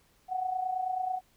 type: tone with amplitude modulation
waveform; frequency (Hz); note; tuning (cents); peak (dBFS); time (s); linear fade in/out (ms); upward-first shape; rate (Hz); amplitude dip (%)
sine; 743; F#5; +7; -26; 0.28-1.21; 50; sine; 29.2; 65
effects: pink hiss -66 dBFS RMS until 1.36 s